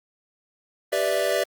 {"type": "chord", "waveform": "square", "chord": "E minor seventh", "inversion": "first", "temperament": "equal", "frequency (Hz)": [392, 493.9, 587.3, 659.3], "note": ["G4", "B4", "D5", "E5"], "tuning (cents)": [0, 0, 0, 0], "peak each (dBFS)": [-29, -29, -25, -27], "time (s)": [0.92, 1.44], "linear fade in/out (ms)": 10, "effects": ["Opus 32 kbps"]}